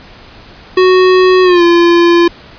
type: tone with pitch glide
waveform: square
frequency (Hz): 370 to 343.2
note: F#4 to F4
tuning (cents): 0 to -30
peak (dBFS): -5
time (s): 0.77-2.28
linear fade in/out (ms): 5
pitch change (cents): -130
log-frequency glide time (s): 1.43-1.63
effects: pink hiss -36 dBFS RMS until 2.58 s + resampled to 11025 Hz